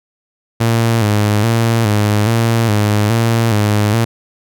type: tone with vibrato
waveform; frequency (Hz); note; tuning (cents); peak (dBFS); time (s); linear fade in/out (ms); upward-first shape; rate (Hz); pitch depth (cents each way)
sawtooth; 109.7; A2; -5; -7; 0.6-4.05; 10; square; 1.2; 80
effects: none